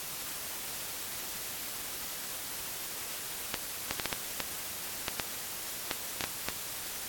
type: clicks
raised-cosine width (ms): 0.2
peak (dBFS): -12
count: 12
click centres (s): 3.542 / 3.91 / 3.998 / 4.057 / 4.128 / 4.403 / 5.082 / 5.198 / 5.912 / 6.208 / 6.24 / 6.486
effects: white hiss -39 dBFS RMS until 7.08 s + AAC 64 kbps